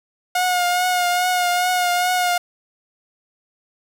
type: tone with vibrato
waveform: sawtooth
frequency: 719 Hz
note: F#5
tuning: 50 cents flat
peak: -13 dBFS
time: 0.35-2.38 s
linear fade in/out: 5 ms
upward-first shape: triangle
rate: 2.4 Hz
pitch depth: 34 cents each way
effects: none